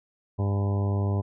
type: harmonic tone with a mistuned harmonic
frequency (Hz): 100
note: G2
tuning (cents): +35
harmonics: 1 / 2 / 3 / 4 / 5 / 6 / 7 / 8 / 9 / 10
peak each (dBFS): -23 / -33 / -37 / -36 / -42 / -40 / -43 / -44 / -47 / -43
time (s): 0.38-1.22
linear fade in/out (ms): 20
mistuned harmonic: 8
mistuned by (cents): +59
effects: none